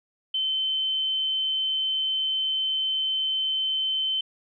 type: tone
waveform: sine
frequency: 3076 Hz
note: G7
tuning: 33 cents flat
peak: -23 dBFS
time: 0.34-4.21 s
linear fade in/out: 5 ms
effects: none